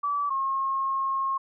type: tone pair in turn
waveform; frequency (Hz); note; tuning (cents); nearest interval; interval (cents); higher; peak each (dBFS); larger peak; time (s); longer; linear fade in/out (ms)
sine; 1152 / 1078.8; D6 / C#6; -34 / -47; minor second; 113; first; -24; neither; 0.03-0.3 / 0.3-1.38; second; 10
effects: none